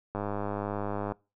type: click train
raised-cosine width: 1 ms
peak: -19 dBFS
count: 100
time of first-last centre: 0.15-1.121 s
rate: 102 Hz
effects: noise-tail reverb RT60 0.3 s tail -24 dB re dry